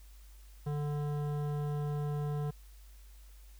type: tone with hard clipping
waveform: sine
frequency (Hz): 146.83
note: D3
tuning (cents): 0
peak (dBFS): -34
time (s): 0.66-2.51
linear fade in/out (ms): 10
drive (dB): 14
effects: added 50 Hz sine -51 dBFS peak until 3.59 s + white hiss -64 dBFS RMS until 3.59 s